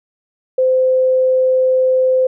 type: tone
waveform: sine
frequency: 516 Hz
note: C5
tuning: 24 cents flat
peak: -10 dBFS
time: 0.58-2.27 s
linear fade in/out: 5 ms
effects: none